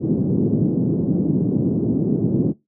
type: band-pass noise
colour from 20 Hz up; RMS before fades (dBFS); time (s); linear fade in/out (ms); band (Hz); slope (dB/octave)
pink; -19; 0-2.54; 50; 140 to 340; 24
effects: noise-tail reverb RT60 0.2 s tail -21 dB re dry